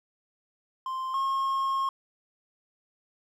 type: tone pair in turn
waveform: triangle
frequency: 1046.5 / 1079 Hz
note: C6 / C#6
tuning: 0 / -47 cents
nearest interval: minor second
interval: 53 cents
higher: second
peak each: -28 / -23 dBFS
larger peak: second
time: 0.86-1.14 / 1.14-1.89 s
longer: second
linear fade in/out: 2 ms
effects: none